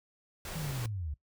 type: noise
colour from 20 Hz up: pink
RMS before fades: -41 dBFS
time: 0.45-0.86 s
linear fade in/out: 2 ms
type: linear sweep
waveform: sine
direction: down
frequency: 164.5 to 67.5 Hz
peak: -34 dBFS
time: 0.55-1.14 s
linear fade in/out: 5 ms
effects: noise-tail reverb RT60 0.1 s tail -18 dB re dry

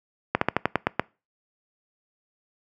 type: slowing click train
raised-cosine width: 0.5 ms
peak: -4 dBFS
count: 8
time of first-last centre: 0.35-0.996 s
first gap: 64 ms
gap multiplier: 1.12
effects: noise-tail reverb RT60 0.3 s tail -24 dB re dry + high-pass 100 Hz 12 dB/octave

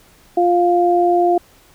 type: tone pair together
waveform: sine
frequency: 350.5 / 701 Hz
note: F4 / F5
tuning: +6 / +6 cents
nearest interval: octave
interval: 1200 cents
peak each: -14 dBFS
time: 0.37-1.38 s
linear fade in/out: 5 ms
effects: pink hiss -50 dBFS RMS until 1.74 s

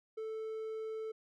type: tone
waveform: triangle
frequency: 440 Hz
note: A4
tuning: in tune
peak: -36 dBFS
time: 0.17-1.12 s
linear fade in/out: 10 ms
effects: none

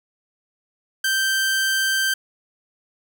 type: tone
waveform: sawtooth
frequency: 1563 Hz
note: G6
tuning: 6 cents flat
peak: -15 dBFS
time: 1.04-2.14 s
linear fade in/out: 5 ms
effects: none

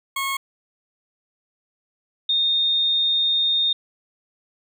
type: tone pair in turn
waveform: 20% pulse / sine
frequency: 1091 / 3670 Hz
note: C#6 / A#7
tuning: -28 / -28 cents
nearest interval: octave + major sixth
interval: 2100 cents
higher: second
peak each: -18 / -17 dBFS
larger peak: second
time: 0.16-0.37 / 2.29-3.73 s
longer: second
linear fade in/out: 5 ms
effects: none

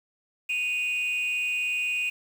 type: tone pair together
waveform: sine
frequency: 2489 / 2778 Hz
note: D#7 / F7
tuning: 0 / -10 cents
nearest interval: major second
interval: 190 cents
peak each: -24 / -29 dBFS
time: 0.49-2.1 s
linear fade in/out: 10 ms
effects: tanh soft clip ceiling -22 dBFS + 8-bit

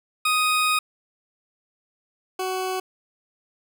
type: tone pair in turn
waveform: 20% pulse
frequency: 1248 / 373.4 Hz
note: D#6 / F#4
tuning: +5 / +16 cents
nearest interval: octave + major sixth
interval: 2089 cents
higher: first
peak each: -14 / -20 dBFS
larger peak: first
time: 0.25-0.79 / 2.39-2.8 s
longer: first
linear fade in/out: 5 ms
effects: none

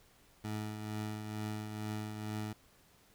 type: tone with tremolo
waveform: 20% pulse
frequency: 106.9 Hz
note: A2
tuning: 49 cents flat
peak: -31 dBFS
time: 0.44-2.53 s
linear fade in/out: 5 ms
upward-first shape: triangle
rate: 2.2 Hz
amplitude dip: 50%
effects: pink hiss -65 dBFS RMS until 3.14 s

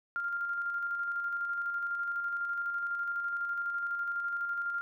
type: tone with tremolo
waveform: sine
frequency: 1396.9 Hz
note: F6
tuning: in tune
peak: -30 dBFS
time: 0.16-4.81 s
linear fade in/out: 0 ms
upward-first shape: square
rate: 12 Hz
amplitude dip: 30%
effects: none

